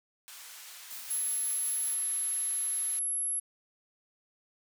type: band-pass noise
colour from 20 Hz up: white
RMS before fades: -48 dBFS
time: 0.28-2.99 s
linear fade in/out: 0 ms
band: 1000 to 13000 Hz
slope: 12 dB/octave
type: noise with tremolo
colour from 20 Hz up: blue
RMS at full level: -42 dBFS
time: 0.9-1.95 s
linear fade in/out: 10 ms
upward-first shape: sine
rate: 5.4 Hz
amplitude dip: 40%
type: tone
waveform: sine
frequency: 11175 Hz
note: F9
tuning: in tune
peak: -29 dBFS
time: 1.1-3.4 s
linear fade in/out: 10 ms
effects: none